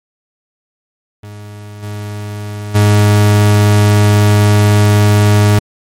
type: tone with level steps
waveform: 40% pulse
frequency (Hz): 103.83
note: G#2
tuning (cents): 0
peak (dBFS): -27 / -20 / -5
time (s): 1.23-5.59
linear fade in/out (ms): 5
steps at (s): 1.82 / 2.74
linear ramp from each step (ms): 20
effects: MP3 64 kbps